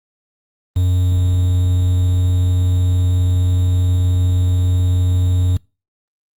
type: tone with quantisation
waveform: triangle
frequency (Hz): 90.6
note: F#2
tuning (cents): -36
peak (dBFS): -10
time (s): 0.76-5.57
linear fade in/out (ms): 5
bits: 6
effects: noise-tail reverb RT60 0.3 s tail -25 dB re dry + Opus 24 kbps